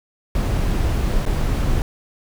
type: noise with dropouts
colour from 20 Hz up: brown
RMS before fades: -19 dBFS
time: 0.35-1.82 s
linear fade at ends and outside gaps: 1 ms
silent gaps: 1.254-1.262 s
effects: none